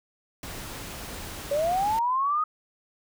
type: noise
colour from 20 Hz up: pink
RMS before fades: -38 dBFS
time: 0.43-1.99 s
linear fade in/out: 2 ms
type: linear sweep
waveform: sine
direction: up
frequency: 554.4 to 1261 Hz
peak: -22 dBFS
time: 1.51-2.44 s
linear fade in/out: 5 ms
effects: none